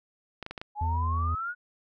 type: clicks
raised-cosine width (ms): 0.3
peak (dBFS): -21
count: 5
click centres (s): 0.427 / 0.464 / 0.51 / 0.578 / 0.615
type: exponential sweep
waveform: sine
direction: up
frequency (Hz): 822 to 1480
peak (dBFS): -30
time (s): 0.75-1.55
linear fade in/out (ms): 50
type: tone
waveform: triangle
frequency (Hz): 82.3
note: E2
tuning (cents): -2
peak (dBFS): -24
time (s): 0.81-1.35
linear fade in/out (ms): 5
effects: none